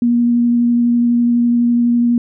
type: tone with vibrato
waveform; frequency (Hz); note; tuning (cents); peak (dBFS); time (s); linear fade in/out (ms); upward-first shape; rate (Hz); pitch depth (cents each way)
sine; 238.5; A#3; +40; -10; 0.02-2.18; 2; sine; 12; 10
effects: none